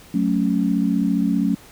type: chord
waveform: sine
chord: F# minor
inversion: none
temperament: equal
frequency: 185 / 220 / 277.2 Hz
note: F#3 / A3 / C#4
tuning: 0 / 0 / 0 cents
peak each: -21 dBFS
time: 0.14-1.55 s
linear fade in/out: 5 ms
effects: pink hiss -46 dBFS RMS until 1.71 s